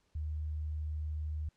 sine tone, 76.6 Hz, D#2, 27 cents flat, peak -34 dBFS, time 0.15-1.49 s, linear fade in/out 5 ms, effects pink hiss -75 dBFS RMS until 1.56 s + low-pass 8000 Hz 12 dB/octave

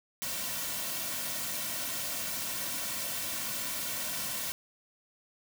white noise with comb filter, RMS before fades -35 dBFS, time 0.22-4.52 s, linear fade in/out 0 ms, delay 2.4 ms, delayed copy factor -0.65, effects none

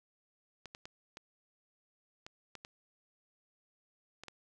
clicks, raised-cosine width 0.2 ms, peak -29 dBFS, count 9, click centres 0.657 / 0.749 / 0.855 / 1.171 / 2.265 / 2.553 / 2.649 / 4.236 / 4.283 s, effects none

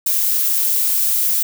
violet noise, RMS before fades -17 dBFS, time 0.06-1.43 s, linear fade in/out 5 ms, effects none

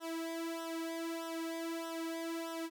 sawtooth tone with flanger, 329.6 Hz, E4, in tune, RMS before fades -40 dBFS, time 0-2.7 s, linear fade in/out 50 ms, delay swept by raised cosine 0.43 to 2.33 ms, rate 1.6 Hz, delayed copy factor -0.85, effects none

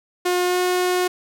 sawtooth tone with pitch glide, 358.8 to 362.1 Hz, F4 to F#4, +47 to -37 cents, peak -14 dBFS, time 0.25-1.08 s, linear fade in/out 10 ms, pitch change +16 cents, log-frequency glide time 0.47-0.59 s, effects none

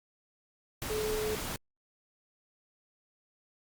sine tone in noise, 430 Hz, A4, 40 cents flat, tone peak -31 dBFS, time 0.9-1.35 s, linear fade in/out 0 ms, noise pink, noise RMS -37 dBFS, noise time 0.82-1.56 s, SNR +3 dB, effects Opus 48 kbps

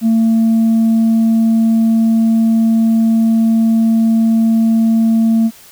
sine tone with tanh clipping, 225 Hz, A3, 39 cents sharp, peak -9 dBFS, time 0.01-5.51 s, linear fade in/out 50 ms, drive 1 dB, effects white hiss -41 dBFS RMS until 5.71 s

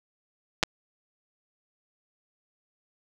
clicks, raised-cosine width 0.2 ms, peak -5 dBFS, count 2, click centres 0.629 / 0.635 s, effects none

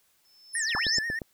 sine tone with exponential growth, 5270 Hz, E8, 1 cent flat, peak -22 dBFS, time 0.25-0.99 s, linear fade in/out 2 ms, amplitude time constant 160 ms
sine linear two-way sweep, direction down then up, 10870 to 730 to 7760 Hz, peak -29 dBFS, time 0.53-0.99 s, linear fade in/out 20 ms, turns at 0.77 s
triangle tone with vibrato, 1800 Hz, A6, 39 cents sharp, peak -27 dBFS, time 0.55-1.19 s, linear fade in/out 2 ms, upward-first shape sine, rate 8.2 Hz, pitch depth 69 cents each way
click train, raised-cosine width 2 ms, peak -22 dBFS, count 5, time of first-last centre 0.75-1.218 s, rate 8.55 Hz
effects white hiss -67 dBFS RMS until 1.33 s

